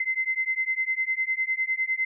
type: beating tone pair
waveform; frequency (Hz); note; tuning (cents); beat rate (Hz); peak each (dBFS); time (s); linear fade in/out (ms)
sine; 2060 / 2069.9; C7 / C7; -28 / -19; 9.9; -27 / -27; 0-2.05; 5
effects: none